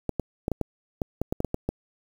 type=clicks; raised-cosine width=2 ms; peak=-12 dBFS; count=12; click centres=0.093 / 0.197 / 0.481 / 0.517 / 0.613 / 1.018 / 1.216 / 1.325 / 1.404 / 1.447 / 1.544 / 1.69 s; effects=7-bit